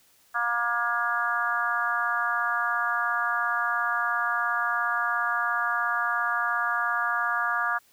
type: harmonic tone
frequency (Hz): 237.1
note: A#3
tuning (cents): +30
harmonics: 3 / 4 / 5 / 6 / 7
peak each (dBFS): -33 / -34 / -28 / -29 / -29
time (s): 0.34-7.79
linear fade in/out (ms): 20
effects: white hiss -61 dBFS RMS until 7.92 s